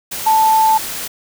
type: tone in noise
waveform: sine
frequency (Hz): 880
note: A5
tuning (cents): 0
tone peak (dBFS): -9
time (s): 0.26-0.78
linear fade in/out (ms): 10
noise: white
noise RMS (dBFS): -25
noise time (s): 0.11-1.08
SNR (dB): +13
effects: none